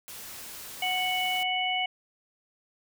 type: noise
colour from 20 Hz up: white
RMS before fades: -42 dBFS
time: 0.08-1.43 s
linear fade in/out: 0 ms
type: harmonic tone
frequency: 739 Hz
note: F#5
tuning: 2 cents flat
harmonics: 1 / 3 / 4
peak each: -30 / -30 / -30 dBFS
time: 0.82-1.86 s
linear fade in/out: 5 ms
effects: none